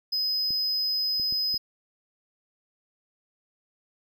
triangle tone, 5040 Hz, D#8, 21 cents sharp, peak -23 dBFS, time 0.12-1.58 s, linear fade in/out 10 ms
clicks, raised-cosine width 3 ms, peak -31 dBFS, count 4, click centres 0.506 / 1.198 / 1.325 / 1.543 s
effects none

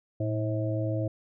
harmonic tone with a mistuned harmonic, 107.2 Hz, A2, 45 cents flat, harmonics 1 / 3 / 5 / 6, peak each -28 / -33 / -35 / -36 dBFS, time 0.2-1.08 s, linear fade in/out 5 ms, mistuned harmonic 1, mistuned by +95 cents, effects none

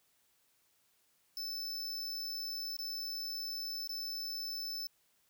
square tone with dropouts, 5274 Hz, E8, in tune, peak -38 dBFS, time 1.37-4.87 s, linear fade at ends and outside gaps 1 ms, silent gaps 2.767-2.789 / 3.874-3.893 s, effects white hiss -73 dBFS RMS until 5.29 s

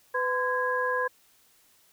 sine tone cluster, 502 / 1025 / 1649 Hz, B4 / C6 / G#6, +28 / -36 / -13 cents, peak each -29 dBFS, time 0.14-1.08 s, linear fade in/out 10 ms, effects white hiss -62 dBFS RMS until 1.92 s

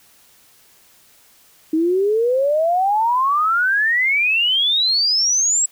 sine exponential sweep, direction up, 310 to 7790 Hz, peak -14 dBFS, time 1.73-5.66 s, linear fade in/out 5 ms, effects white hiss -52 dBFS RMS until 5.71 s

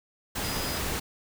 sine tone in noise, 4958 Hz, D#8, 7 cents flat, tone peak -38 dBFS, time 0.43-0.79 s, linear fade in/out 10 ms, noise pink, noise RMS -31 dBFS, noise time 0.35-1 s, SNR -10 dB, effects none

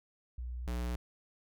sine / square tone pair in turn, 61 / 60.37 Hz, B1 / B1, -21 / -39 cents, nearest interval unison, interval 18 cents, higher first, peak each -37 / -34 dBFS, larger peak second, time 0.38-0.67 / 0.67-0.96 s, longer neither, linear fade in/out 5 ms, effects none

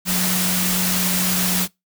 sine tone in noise, 182.5 Hz, F#3, 24 cents flat, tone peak -22 dBFS, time 0.05-1.68 s, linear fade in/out 50 ms, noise white, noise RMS -21 dBFS, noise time 0.05-1.68 s, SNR -4 dB, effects noise-tail reverb RT60 0.2 s tail -25 dB re dry

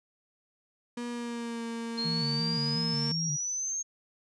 35% pulse tone with pitch glide, 240 to 230.9 Hz, B3 to A#3, -49 to -16 cents, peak -32 dBFS, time 0.97-3.12 s, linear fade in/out 5 ms, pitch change -67 cents, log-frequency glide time 1.09-1.65 s
sine exponential sweep, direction up, 4186 to 6490 Hz, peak -30 dBFS, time 1.97-3.83 s, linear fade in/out 20 ms
sine tone with vibrato, 155.2 Hz, D#3, 4 cents flat, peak -31 dBFS, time 2.04-3.37 s, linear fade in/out 20 ms, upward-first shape square, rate 2.8 Hz, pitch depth 96 cents each way
effects resampled to 22050 Hz

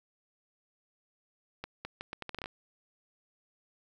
accelerating click train, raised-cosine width 0.3 ms, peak -22 dBFS, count 11, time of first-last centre 1.64-2.459 s, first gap 210 ms, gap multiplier 0.76, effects 10-bit

